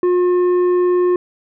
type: tone with tanh clipping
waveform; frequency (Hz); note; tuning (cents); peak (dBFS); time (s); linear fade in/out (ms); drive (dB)
sine; 358.2; F4; +44; -13; 0.03-1.16; 2; 7
effects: none